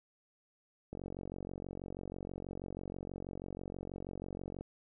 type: click train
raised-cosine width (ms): 2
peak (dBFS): -29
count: 171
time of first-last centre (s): 0.93-4.61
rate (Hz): 46.2
effects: none